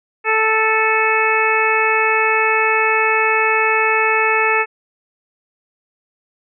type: harmonic tone with a mistuned harmonic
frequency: 440 Hz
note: A4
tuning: in tune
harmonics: 1 / 2 / 3 / 4 / 5 / 6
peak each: -20 / -20 / -20 / -20 / -20 / -20 dBFS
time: 0.24-4.66 s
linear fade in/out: 50 ms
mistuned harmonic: 6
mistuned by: -29 cents
effects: none